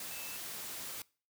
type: tone in noise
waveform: sine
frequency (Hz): 2637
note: E7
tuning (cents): 0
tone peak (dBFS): -49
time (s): 0.11-0.37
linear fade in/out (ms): 2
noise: white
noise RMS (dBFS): -43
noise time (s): 0-1.02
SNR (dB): -9
effects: noise-tail reverb RT60 0.4 s tail -23 dB re dry + high-pass 80 Hz 12 dB/octave